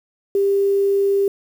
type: tone with quantisation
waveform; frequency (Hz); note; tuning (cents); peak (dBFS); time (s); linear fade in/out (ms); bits
sine; 396.9; G4; +22; -14; 0.35-1.28; 2; 7
effects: none